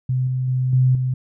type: tone with level steps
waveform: sine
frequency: 128.4 Hz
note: C3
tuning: 32 cents flat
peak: -17 / -19 / -17 / -12 / -18 dBFS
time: 0.09-1.14 s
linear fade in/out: 5 ms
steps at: 0.27 / 0.48 / 0.73 / 0.95 s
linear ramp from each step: 2 ms
effects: none